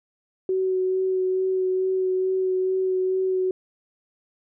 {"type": "tone with vibrato", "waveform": "sine", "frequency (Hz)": 374.4, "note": "F#4", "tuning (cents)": 20, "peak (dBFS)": -20, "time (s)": [0.49, 3.51], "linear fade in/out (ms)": 2, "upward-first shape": "sine", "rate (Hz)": 2.3, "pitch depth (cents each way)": 13, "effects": []}